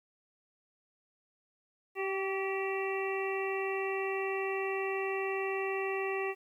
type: harmonic tone with a mistuned harmonic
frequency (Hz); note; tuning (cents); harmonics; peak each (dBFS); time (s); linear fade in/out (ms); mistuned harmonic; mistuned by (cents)
387.6; G4; -20; 1 / 2 / 3 / 5 / 6 / 7; -33 / -40 / -42 / -40 / -44 / -41; 1.95-6.35; 50; 3; -23
effects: 11-bit